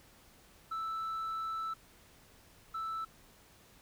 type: tone pair in turn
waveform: sine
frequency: 1318.5 / 1318.5 Hz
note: E6 / E6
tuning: 0 / 0 cents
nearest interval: unison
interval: 0 cents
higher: neither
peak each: -32 / -33 dBFS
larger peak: first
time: 0.71-1.74 / 2.74-3.05 s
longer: first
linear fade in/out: 10 ms
effects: tanh soft clip ceiling -34 dBFS + pink hiss -61 dBFS RMS until 3.81 s